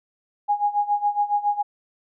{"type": "tone with tremolo", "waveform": "sine", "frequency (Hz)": 824, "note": "G#5", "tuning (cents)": -14, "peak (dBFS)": -16, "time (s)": [0.48, 1.63], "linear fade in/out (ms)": 20, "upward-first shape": "sine", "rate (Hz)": 7.2, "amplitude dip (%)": 85, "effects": []}